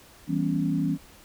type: chord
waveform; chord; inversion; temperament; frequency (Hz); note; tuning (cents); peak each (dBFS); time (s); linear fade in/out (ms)
sine; C# half-diminished seventh; first; equal; 164.81 / 196 / 246.9 / 277.2; E3 / G3 / B3 / C#4; 0 / 0 / 0 / 0; -27 / -30 / -31 / -27; 0.27-0.98; 50
effects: pink hiss -52 dBFS RMS until 1.24 s